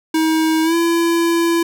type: tone with pitch glide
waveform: square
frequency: 318.4 to 336.7 Hz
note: D#4 to E4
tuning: +40 to +37 cents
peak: -14 dBFS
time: 0.14-1.63 s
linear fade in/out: 5 ms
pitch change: +97 cents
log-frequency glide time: 0.63-0.75 s
effects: none